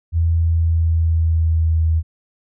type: tone with pitch glide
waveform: sine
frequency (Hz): 83 to 80.64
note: E2 to E2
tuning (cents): +12 to -38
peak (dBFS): -13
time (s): 0.12-2.03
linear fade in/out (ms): 50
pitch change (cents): -50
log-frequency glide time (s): 0.32-1.84
effects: none